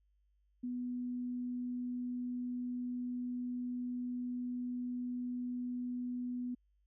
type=tone; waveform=sine; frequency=246.9 Hz; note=B3; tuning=in tune; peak=-36 dBFS; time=0.63-6.55 s; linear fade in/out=10 ms; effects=added 50 Hz sine -70 dBFS peak until 6.86 s